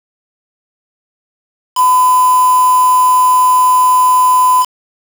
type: tone with quantisation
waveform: sine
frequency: 1008 Hz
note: B5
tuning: 35 cents sharp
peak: -6 dBFS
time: 1.75-4.66 s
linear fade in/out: 50 ms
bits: 3
effects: none